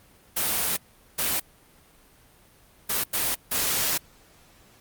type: noise bursts at uneven times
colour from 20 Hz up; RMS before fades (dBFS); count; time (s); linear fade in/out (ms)
white; -25; 5; 0.36-0.77 / 1.18-1.4 / 2.89-3.04 / 3.13-3.35 / 3.51-3.98; 10
effects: pink hiss -56 dBFS RMS until 4.8 s + Opus 32 kbps